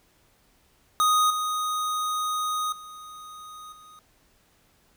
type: tone with level steps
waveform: square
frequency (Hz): 1244.5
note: D#6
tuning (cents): 0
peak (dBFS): -19 / -26 / -41 / -48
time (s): 1-3.99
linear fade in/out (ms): 0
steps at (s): 1.3 / 2.72 / 3.72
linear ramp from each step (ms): 5
effects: pink hiss -63 dBFS RMS until 4.96 s